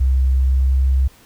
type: tone with pitch glide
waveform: sine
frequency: 65.41 to 66.17 Hz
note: C2 to C2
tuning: 0 to +20 cents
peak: -12 dBFS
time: 0-1.08 s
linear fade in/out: 10 ms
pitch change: +20 cents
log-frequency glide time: 0.39-0.83 s
effects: pink hiss -49 dBFS RMS until 1.25 s